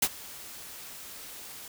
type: noise with ADSR envelope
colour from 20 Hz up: white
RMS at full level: -22 dBFS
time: 0.02-1.68 s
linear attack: 7 ms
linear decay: 52 ms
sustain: -22 dB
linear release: 3 ms
effects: none